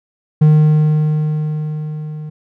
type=tone with level ramp; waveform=triangle; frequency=153.1 Hz; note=D#3; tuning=28 cents flat; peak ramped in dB=-3 to -23 dBFS; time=0.41-2.3 s; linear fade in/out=10 ms; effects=none